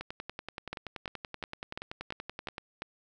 two click trains, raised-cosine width 0.3 ms, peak -22 / -20 dBFS, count 28 / 7, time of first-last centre 0.01-2.581 / 0.73-2.821 s, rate 10.5 / 2.87 Hz, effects none

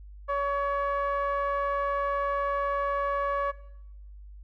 sawtooth tone with low-pass filter, 564 Hz, C#5, 30 cents sharp, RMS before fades -28 dBFS, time 0.28-3.52 s, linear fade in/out 20 ms, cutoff 1300 Hz, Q 3.4, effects noise-tail reverb RT60 0.8 s tail -18 dB re dry + added 50 Hz sine -43 dBFS peak until 4.43 s

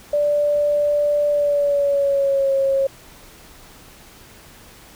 sine tone with pitch glide, 586 to 543.6 Hz, D5 to C#5, -4 to -34 cents, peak -15 dBFS, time 0.13-2.87 s, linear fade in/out 5 ms, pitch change -130 cents, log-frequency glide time 1.29-2.54 s, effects pink hiss -45 dBFS RMS until 4.95 s

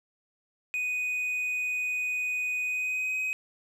triangle tone with pitch glide, 2489 to 2522 Hz, D#7 to D#7, 0 to +23 cents, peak -26 dBFS, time 0.74-3.33 s, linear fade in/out 0 ms, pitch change +23 cents, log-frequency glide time 2.62-3.19 s, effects none

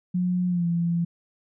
sine tone with pitch glide, 180 to 170.29 Hz, F#3 to F3, -47 to -43 cents, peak -21 dBFS, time 0.14-1.05 s, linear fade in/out 10 ms, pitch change -96 cents, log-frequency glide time 0.48-0.66 s, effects none

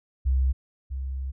sine tone pair in turn, 65.41 / 66.36 Hz, C2 / C2, 0 / +25 cents, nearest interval unison, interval 25 cents, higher second, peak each -19 / -28 dBFS, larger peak first, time 0.25-0.53 / 0.9-1.32 s, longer second, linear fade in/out 20 ms, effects none

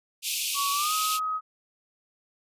pink high-pass noise, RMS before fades -29 dBFS, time 0.22-1.2 s, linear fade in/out 50 ms, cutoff 2400 Hz, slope 96 dB/octave
sine tone with pitch glide, 1126 to 1263.9 Hz, C#6 to D#6, +27 to +27 cents, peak -26 dBFS, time 0.54-1.41 s, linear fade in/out 50 ms, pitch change +200 cents, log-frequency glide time 0.72-0.93 s
effects resampled to 32000 Hz

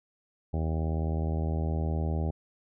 harmonic tone, 79.6 Hz, D#2, 40 cents sharp, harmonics 1 / 2 / 3 / 4 / 5 / 6 / 7 / 8 / 9 / 10, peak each -28 / -33 / -39 / -41 / -41 / -46 / -44 / -45 / -47 / -45 dBFS, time 0.53-2.31 s, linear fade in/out 10 ms, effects none

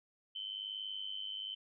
sine tone with amplitude modulation, 3069 Hz, G7, 37 cents flat, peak -36 dBFS, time 0.35-1.55 s, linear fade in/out 10 ms, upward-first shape sine, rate 101 Hz, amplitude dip 75%, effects none

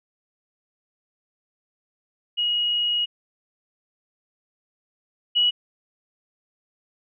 sine tone pair in turn, 2894 / 2924 Hz, F#7 / F#7, -39 / -21 cents, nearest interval unison, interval 18 cents, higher second, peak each -20 / -16 dBFS, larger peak second, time 2.37-3.06 / 5.35-5.51 s, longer first, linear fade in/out 20 ms, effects none

